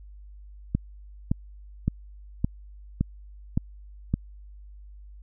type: click train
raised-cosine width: 5 ms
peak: -10 dBFS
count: 7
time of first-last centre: 0.75-4.14 s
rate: 1.77 Hz
effects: added 50 Hz sine -43 dBFS peak until 5.22 s